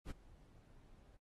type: noise with ADSR envelope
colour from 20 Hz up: brown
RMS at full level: -40 dBFS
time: 0.05-1.18 s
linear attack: 53 ms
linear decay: 19 ms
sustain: -22 dB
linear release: 26 ms
effects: AAC 32 kbps